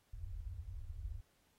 white low-pass noise, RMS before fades -45 dBFS, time 0.13-1.21 s, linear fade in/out 10 ms, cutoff 100 Hz, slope 96 dB/octave, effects pink hiss -75 dBFS RMS until 1.58 s + AAC 48 kbps

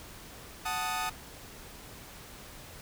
sawtooth chord, D# diminished, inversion first, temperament equal, 740 / 880 / 1244.5 Hz, F#5 / A5 / D#6, 0 / 0 / 0 cents, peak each -32 / -32 / -31 dBFS, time 0.65-1.1 s, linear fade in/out 10 ms, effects pink hiss -48 dBFS RMS until 2.81 s

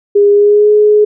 sine tone with pitch glide, 407.4 to 420.8 Hz, G#4 to G#4, -33 to +23 cents, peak -4 dBFS, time 0.15-1.05 s, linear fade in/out 10 ms, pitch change +56 cents, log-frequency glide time 0.31-0.71 s, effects none

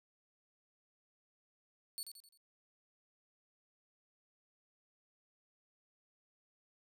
20% pulse tone with echo, 4435 Hz, C#8, in tune, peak -34 dBFS, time 1.98-2.03 s, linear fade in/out 0 ms, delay 86 ms, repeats 4, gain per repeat -7 dB, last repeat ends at 2.374 s, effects none

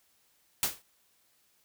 white noise with exponential decay, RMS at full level -24 dBFS, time 0.63-0.82 s, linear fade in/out 1 ms, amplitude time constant 40 ms, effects white hiss -69 dBFS RMS until 1.64 s

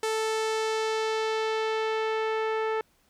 sawtooth tone with low-pass filter sweep, 440 Hz, A4, in tune, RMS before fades -28 dBFS, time 0.03-2.81 s, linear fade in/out 2 ms, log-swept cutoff 9400 to 1900 Hz, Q 0.95, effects pink hiss -66 dBFS RMS until 3.09 s

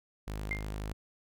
sawtooth tone, 51.91 Hz, G#1, in tune, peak -32 dBFS, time 0.27-0.93 s, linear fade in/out 10 ms
sine tone with exponential decay, 2100 Hz, C7, 6 cents sharp, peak -28 dBFS, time 0.51-0.67 s, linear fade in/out 2 ms, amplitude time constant 34 ms
effects none

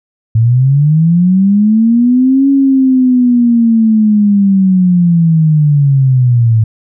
sine linear two-way sweep, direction up then down, 109 to 277.2 to 109 Hz, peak -5 dBFS, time 0.35-6.64 s, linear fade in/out 5 ms, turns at 2.49 s, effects none

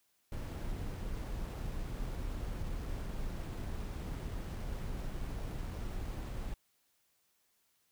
brown noise with sample-and-hold, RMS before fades -39 dBFS, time 0.32-6.54 s, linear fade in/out 2 ms, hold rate 11025 Hz, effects white hiss -75 dBFS RMS until 7.91 s

